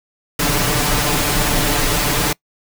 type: noise with comb filter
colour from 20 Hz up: pink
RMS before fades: -17 dBFS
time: 0.39-2.33 s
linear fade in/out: 5 ms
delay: 6.8 ms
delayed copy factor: +0.7
effects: noise-tail reverb RT60 0.1 s tail -24 dB re dry